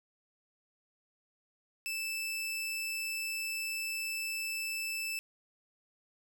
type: tone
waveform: sawtooth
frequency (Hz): 2637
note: E7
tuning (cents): 0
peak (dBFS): -31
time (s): 1.86-5.19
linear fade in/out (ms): 0
effects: none